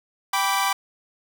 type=chord; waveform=sawtooth; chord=G major; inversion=none; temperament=equal with one note detuned; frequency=784 / 987.8 / 1165.2 Hz; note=G5 / B5 / D6; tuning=0 / 0 / -14 cents; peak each=-21 dBFS; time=0.33-0.73 s; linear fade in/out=5 ms; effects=none